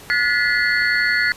sine tone cluster, 1446 / 1726 / 1954 / 2065 / 4404 Hz, F#6 / A6 / B6 / C7 / C#8, -40 / -34 / -19 / -23 / -12 cents, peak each -21 / -20 / -21 / -25 / -26 dBFS, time 0.1-1.32 s, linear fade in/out 0 ms, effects pink hiss -41 dBFS RMS until 1.36 s + resampled to 32000 Hz

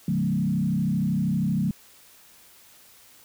sine tone with frequency modulation, 185 Hz, F#3, in tune, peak -21 dBFS, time 0.08-1.71 s, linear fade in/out 2 ms, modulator 32.8 Hz, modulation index 1.4, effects white hiss -53 dBFS RMS until 3.24 s

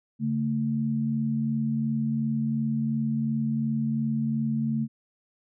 sine tone pair together, 141 / 223.8 Hz, C#3 / A3, +30 / +30 cents, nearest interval minor sixth, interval 800 cents, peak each -29 / -25 dBFS, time 0.19-4.88 s, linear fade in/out 50 ms, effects none

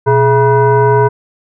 sine tone with frequency modulation, 420.5 Hz, G#4, 22 cents sharp, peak -6 dBFS, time 0.06-1.09 s, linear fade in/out 20 ms, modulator 543 Hz, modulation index 1.2, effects none

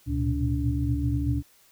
sine tone cluster, 71 / 114.1 / 118.9 / 127 / 287.2 Hz, C#2 / A#2 / A#2 / B2 / D4, +42 / -37 / +35 / +49 / -39 cents, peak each -27 / -31 / -30 / -32 / -29 dBFS, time 0.06-1.43 s, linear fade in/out 50 ms, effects white hiss -59 dBFS RMS until 1.71 s

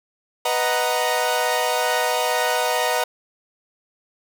sawtooth chord, B major seventh, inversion none, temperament equal, 493.9 / 622.3 / 740 / 932.3 Hz, B4 / D#5 / F#5 / A#5, 0 / 0 / 0 / 0 cents, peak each -21 dBFS, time 0.45-3.04 s, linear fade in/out 5 ms, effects none

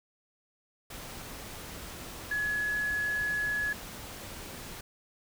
sine tone in noise, 1693 Hz, G#6, 33 cents sharp, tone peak -28 dBFS, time 2.31-3.73 s, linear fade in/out 5 ms, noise pink, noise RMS -43 dBFS, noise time 0.9-4.81 s, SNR +12 dB, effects none

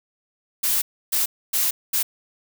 blue noise bursts at uneven times, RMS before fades -21 dBFS, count 4, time 0.63-0.82 / 1.12-1.26 / 1.53-1.71 / 1.93-2.03 s, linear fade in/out 10 ms, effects none

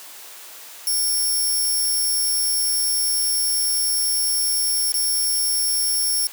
5% pulse tone with dropouts, 5470 Hz, F8, 37 cents flat, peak -13 dBFS, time 0.87-6.27 s, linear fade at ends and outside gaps 1 ms, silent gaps 4.921-4.941 s, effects white hiss -40 dBFS RMS until 6.32 s + high-pass 400 Hz 12 dB/octave

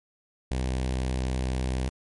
sawtooth tone with notch filter, 64 Hz, C2, 38 cents flat, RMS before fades -28 dBFS, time 0.51-1.89 s, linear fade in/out 0 ms, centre 1300 Hz, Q 1.9, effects MP3 48 kbps

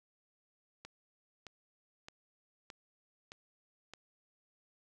click train, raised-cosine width 0.2 ms, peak -30 dBFS, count 6, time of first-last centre 0.85-3.936 s, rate 1.62 Hz, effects none

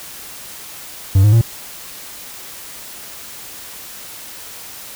triangle tone with pitch steps, 96.4 / 105.12 / 114.64 Hz, G2 / G#2 / A#2, -28 / +21 / -28 cents, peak -5 dBFS, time 1.15-1.414 s, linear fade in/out 5 ms, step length 88 ms, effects white hiss -34 dBFS RMS until 4.95 s

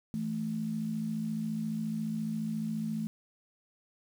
sine tone pair together, 164.81 / 219.2 Hz, E3 / A3, 0 / -6 cents, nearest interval perfect fourth, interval 494 cents, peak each -37 / -32 dBFS, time 0.14-3.07 s, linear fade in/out 0 ms, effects 9-bit

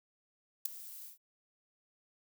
violet noise with ADSR envelope, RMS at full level -28 dBFS, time 0.65-1.18 s, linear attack 8 ms, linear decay 4 ms, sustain -20 dB, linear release 130 ms, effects none

